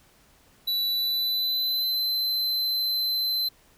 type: tone with pitch glide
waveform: square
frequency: 3951 to 4067 Hz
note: B7 to C8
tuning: 0 to -50 cents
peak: -24 dBFS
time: 0.67-3.49 s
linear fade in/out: 10 ms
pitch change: +50 cents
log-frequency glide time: 0.86-2.05 s
effects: pink hiss -59 dBFS RMS until 3.77 s